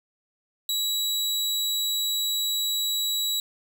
sawtooth tone, 3900 Hz, B7, 23 cents flat, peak -21 dBFS, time 0.69-3.4 s, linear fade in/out 2 ms, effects none

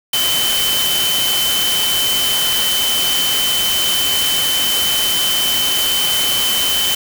sine tone in noise, 3059 Hz, G7, 43 cents flat, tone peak -16 dBFS, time 0.13-6.95 s, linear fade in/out 5 ms, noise white, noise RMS -19 dBFS, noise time 0.13-6.95 s, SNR 0 dB, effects none

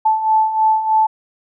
sine beating tone pair, 872 / 875.2 Hz, A5 / A5, -16 / -9 cents, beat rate 3.2 Hz, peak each -19 / -13 dBFS, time 0.05-1.07 s, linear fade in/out 10 ms, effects none

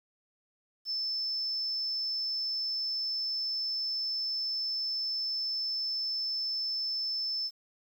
sine tone, 5274 Hz, E8, in tune, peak -30 dBFS, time 0.85-7.51 s, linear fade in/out 50 ms, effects 10-bit

